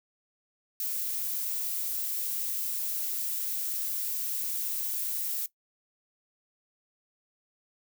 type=noise; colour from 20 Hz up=violet; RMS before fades=-32 dBFS; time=0.8-5.46 s; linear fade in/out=2 ms; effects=noise-tail reverb RT60 0.1 s tail -18 dB re dry